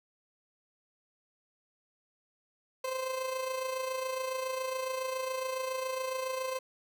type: tone with amplitude modulation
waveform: 30% pulse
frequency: 520 Hz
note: C5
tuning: 11 cents flat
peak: -28 dBFS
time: 2.84-6.59 s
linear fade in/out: 5 ms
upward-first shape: sine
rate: 27.2 Hz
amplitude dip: 50%
effects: none